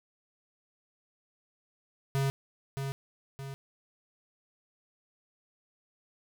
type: tone with echo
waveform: square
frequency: 136.8 Hz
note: C#3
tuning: 23 cents flat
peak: -27 dBFS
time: 2.15-2.3 s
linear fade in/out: 0 ms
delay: 620 ms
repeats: 2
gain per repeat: -6 dB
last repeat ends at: 3.54 s
effects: none